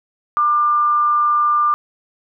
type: tone with amplitude modulation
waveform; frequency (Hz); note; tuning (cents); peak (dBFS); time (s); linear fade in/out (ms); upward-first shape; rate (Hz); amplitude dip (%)
sine; 1193; D6; +27; -11; 0.37-1.74; 0; sine; 254; 30
effects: none